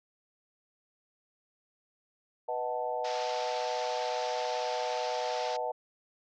sine chord, B dominant seventh, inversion none, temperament equal, 493.9 / 622.3 / 740 / 880 Hz, B4 / D#5 / F#5 / A5, 0 / 0 / 0 / 0 cents, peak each -36 dBFS, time 2.48-5.72 s, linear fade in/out 10 ms
white band-pass noise, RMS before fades -42 dBFS, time 3.04-5.57 s, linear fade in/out 10 ms, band 770 to 5700 Hz, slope 48 dB/octave
effects none

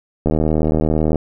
click train, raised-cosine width 2 ms, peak -4 dBFS, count 71, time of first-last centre 0.26-1.157 s, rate 78 Hz, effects none

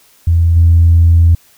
sine tone with level steps, 84 Hz, E2, 33 cents sharp, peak -6 / -3 dBFS, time 0.27-1.35 s, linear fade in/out 5 ms, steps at 0.56 s, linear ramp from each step 5 ms, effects tanh soft clip ceiling 0 dBFS + white hiss -48 dBFS RMS until 1.57 s

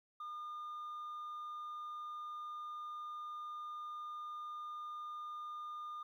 sine tone, 1213 Hz, D#6, 44 cents flat, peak -40 dBFS, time 0.2-6.03 s, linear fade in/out 5 ms, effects tanh soft clip ceiling -42 dBFS + 13-bit

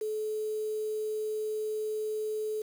sine tone with quantisation, 430 Hz, A4, 40 cents flat, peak -30 dBFS, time 0.01-2.62 s, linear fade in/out 5 ms, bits 8, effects none

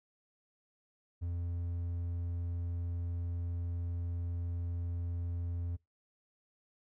triangle tone, 86.3 Hz, F2, 20 cents flat, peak -32 dBFS, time 1.21-5.77 s, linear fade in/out 20 ms, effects noise-tail reverb RT60 0.2 s tail -23 dB re dry

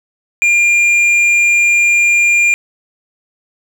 triangle tone with hard clipping, 2400 Hz, D7, 37 cents sharp, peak -9 dBFS, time 0.42-2.54 s, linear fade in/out 0 ms, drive 8 dB, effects none

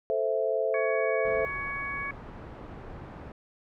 sine chord, A minor, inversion none, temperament equal, 440 / 523.3 / 659.3 Hz, A4 / C5 / E5, 0 / 0 / 0 cents, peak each -29 dBFS, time 0.1-1.45 s, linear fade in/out 0 ms
harmonic tone, 560 Hz, C#5, 18 cents sharp, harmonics 2 / 3 / 4, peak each -37 / -37 / -34 dBFS, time 0.74-2.11 s, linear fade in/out 2 ms
pink low-pass noise, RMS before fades -43 dBFS, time 1.25-3.32 s, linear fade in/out 2 ms, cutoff 1200 Hz, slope 12 dB/octave
effects none

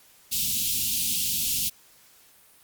white band-stop noise, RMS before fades -26 dBFS, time 0.31-1.7 s, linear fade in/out 20 ms, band 260 to 2700 Hz, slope 48 dB/octave, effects white hiss -56 dBFS RMS until 2.63 s + Opus 48 kbps

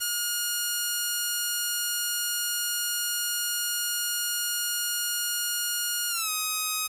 5% pulse tone with pitch glide, 1430 to 1259.4 Hz, F6 to D#6, +41 to +21 cents, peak -15 dBFS, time 0-6.88 s, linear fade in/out 20 ms, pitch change -220 cents, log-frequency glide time 6.09-6.3 s, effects resampled to 32000 Hz + 8-bit

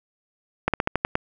slowing click train, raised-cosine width 0.5 ms, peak -5 dBFS, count 7, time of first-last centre 0.68-1.154 s, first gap 57 ms, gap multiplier 1.13, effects none

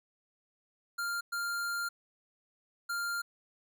square tone bursts at uneven times, 1396.9 Hz, F6, in tune, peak -33 dBFS, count 3, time 0.98-1.21 / 1.32-1.89 / 2.89-3.22 s, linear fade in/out 10 ms, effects none

